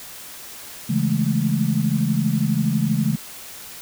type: chord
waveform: sine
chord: A major seventh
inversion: first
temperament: equal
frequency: 138.59 / 164.81 / 207.7 / 220 Hz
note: C#3 / E3 / G#3 / A3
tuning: 0 / 0 / 0 / 0 cents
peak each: -23 dBFS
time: 0.89-3.16 s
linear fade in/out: 10 ms
effects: white hiss -38 dBFS RMS until 3.81 s